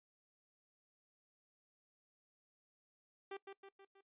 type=tone with echo; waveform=sawtooth; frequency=392 Hz; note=G4; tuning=in tune; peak=-40 dBFS; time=3.31-3.37 s; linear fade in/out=5 ms; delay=160 ms; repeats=4; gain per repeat=-5 dB; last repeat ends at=4.01 s; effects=noise-tail reverb RT60 0.1 s tail -19 dB re dry + resampled to 8000 Hz